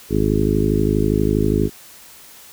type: harmonic tone with a mistuned harmonic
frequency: 52.4 Hz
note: G#1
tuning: 16 cents sharp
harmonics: 1 / 2 / 3 / 4 / 5 / 6 / 7 / 8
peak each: -23 / -23 / -23 / -23 / -23 / -23 / -23 / -23 dBFS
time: 0.09-1.7 s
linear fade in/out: 50 ms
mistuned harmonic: 1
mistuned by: +29 cents
effects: white hiss -43 dBFS RMS until 2.52 s